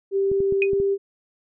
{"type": "tone with pitch glide", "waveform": "sine", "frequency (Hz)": [392.1, 395.3], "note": ["G4", "G4"], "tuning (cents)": [0, 15], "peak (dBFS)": -18, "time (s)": [0.11, 0.98], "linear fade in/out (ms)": 50, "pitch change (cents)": 15, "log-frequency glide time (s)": [0.57, 0.78]}
{"type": "clicks", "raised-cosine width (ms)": 3, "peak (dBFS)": -19, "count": 5, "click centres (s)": [0.316, 0.404, 0.524, 0.733, 0.801]}
{"type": "tone with exponential decay", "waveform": "sine", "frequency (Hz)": 2489, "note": "D#7", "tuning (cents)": 0, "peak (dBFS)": -15, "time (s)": [0.62, 0.7], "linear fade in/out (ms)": 1, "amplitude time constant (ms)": 17}
{"effects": []}